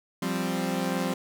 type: chord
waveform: sawtooth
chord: F suspended second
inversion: none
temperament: equal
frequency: 174.61 / 196 / 261.6 Hz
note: F3 / G3 / C4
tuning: 0 / 0 / 0 cents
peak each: -27 dBFS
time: 0.22-1.14 s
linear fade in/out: 5 ms
effects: none